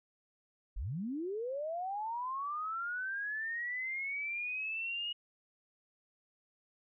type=linear sweep; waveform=sine; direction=up; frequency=31.55 to 2894 Hz; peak=-35 dBFS; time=0.76-5.13 s; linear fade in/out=10 ms; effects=none